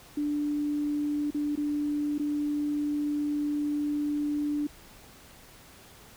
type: tone with dropouts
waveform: sine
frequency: 294.1 Hz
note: D4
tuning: 3 cents sharp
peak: -26 dBFS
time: 0.17-4.67 s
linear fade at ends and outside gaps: 5 ms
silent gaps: 1.306-1.345 / 1.556-1.574 / 2.182-2.195 s
effects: pink hiss -52 dBFS RMS until 6.16 s